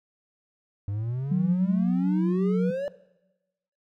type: exponential sweep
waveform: triangle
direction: up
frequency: 98 to 587.3 Hz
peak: -25 dBFS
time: 0.88-2.88 s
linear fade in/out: 0 ms
type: tone with vibrato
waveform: sine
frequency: 183.5 Hz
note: F#3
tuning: 14 cents flat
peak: -21 dBFS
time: 1.31-2.71 s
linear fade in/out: 10 ms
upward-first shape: square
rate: 2.8 Hz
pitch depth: 16 cents each way
effects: noise-tail reverb RT60 1.0 s tail -19 dB re dry